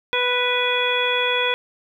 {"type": "harmonic tone with a mistuned harmonic", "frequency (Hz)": 493.9, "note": "B4", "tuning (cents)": 0, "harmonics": [1, 2, 3, 4, 5, 7], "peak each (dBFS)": [-24, -26, -27, -28, -24, -24], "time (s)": [0.13, 1.54], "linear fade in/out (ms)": 0, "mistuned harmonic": 7, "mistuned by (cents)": -41, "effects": ["9-bit"]}